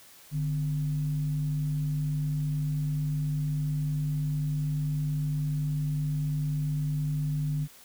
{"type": "tone with frequency modulation", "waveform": "sine", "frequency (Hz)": 148.5, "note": "D3", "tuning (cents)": 20, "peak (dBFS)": -26, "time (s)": [0.31, 7.68], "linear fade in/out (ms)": 50, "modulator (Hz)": 109, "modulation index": 0.31, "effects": ["white hiss -53 dBFS RMS until 7.84 s"]}